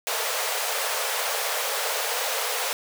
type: high-pass noise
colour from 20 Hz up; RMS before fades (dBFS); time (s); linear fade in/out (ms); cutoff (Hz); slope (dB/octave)
pink; -27; 0.07-2.73; 0; 440; 96
effects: none